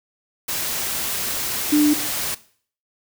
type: tone in noise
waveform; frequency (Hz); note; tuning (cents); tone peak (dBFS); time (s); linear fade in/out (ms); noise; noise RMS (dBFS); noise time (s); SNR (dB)
sine; 297.7; D4; +24; -12; 1.72-1.94; 10; white; -25; 0.48-2.35; +10
effects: noise-tail reverb RT60 0.5 s tail -18 dB re dry